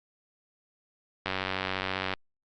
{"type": "click train", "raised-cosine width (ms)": 0.3, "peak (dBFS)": -13, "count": 84, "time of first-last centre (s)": [1.26, 2.137], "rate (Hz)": 94.6, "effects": ["low-pass 5000 Hz 12 dB/octave", "Opus 48 kbps"]}